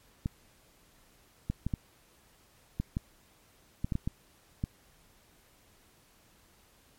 clicks, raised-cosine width 5 ms, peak -18 dBFS, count 11, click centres 0.259 / 1.5 / 1.666 / 1.738 / 2.8 / 2.969 / 3.845 / 3.922 / 3.954 / 4.075 / 4.639 s, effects pink hiss -63 dBFS RMS until 6.98 s + MP3 64 kbps

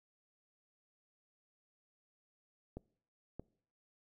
clicks, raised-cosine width 2 ms, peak -30 dBFS, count 2, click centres 2.77 / 3.396 s, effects noise-tail reverb RT60 0.6 s tail -24 dB re dry

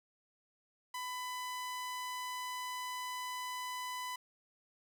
sawtooth tone, 1000 Hz, B5, 21 cents sharp, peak -35 dBFS, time 0.94-4.16 s, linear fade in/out 5 ms, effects none

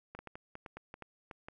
clicks, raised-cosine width 0.5 ms, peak -30 dBFS, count 11, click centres 0.15 / 0.19 / 0.273 / 0.355 / 0.554 / 0.662 / 0.77 / 0.941 / 1.023 / 1.312 / 1.485 s, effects none

